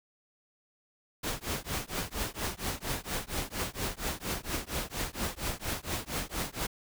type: noise with tremolo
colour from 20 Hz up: pink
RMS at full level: -31 dBFS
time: 1.23-6.67 s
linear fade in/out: 10 ms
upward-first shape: triangle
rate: 4.3 Hz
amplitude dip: 100%
effects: none